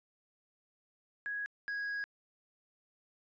sine / triangle tone pair in turn, 1661.2 / 1653.1 Hz, G#6 / G#6, 0 / -8 cents, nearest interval unison, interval 8 cents, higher first, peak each -35 / -33 dBFS, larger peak second, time 1.26-1.46 / 1.68-2.04 s, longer second, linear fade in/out 0 ms, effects resampled to 16000 Hz

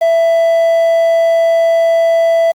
triangle tone with quantisation, 664 Hz, E5, 12 cents sharp, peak -6 dBFS, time 0.01-2.52 s, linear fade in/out 10 ms, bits 6, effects Opus 48 kbps

